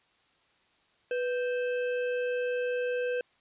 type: harmonic tone with a mistuned harmonic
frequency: 522 Hz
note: C5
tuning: 4 cents flat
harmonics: 1 / 3 / 5 / 6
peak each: -28 / -38 / -42 / -52 dBFS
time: 1.11-3.21 s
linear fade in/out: 2 ms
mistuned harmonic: 1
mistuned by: -98 cents
effects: white hiss -67 dBFS RMS until 3.4 s + resampled to 8000 Hz